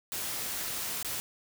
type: noise with dropouts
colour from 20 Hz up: white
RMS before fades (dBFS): -35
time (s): 0.12-1.2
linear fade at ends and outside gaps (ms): 0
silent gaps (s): 1.028-1.047
effects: none